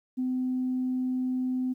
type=tone; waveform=sine; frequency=255.2 Hz; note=C4; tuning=43 cents flat; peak=-25 dBFS; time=0.17-1.74 s; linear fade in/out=20 ms; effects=tanh soft clip ceiling -21 dBFS + 11-bit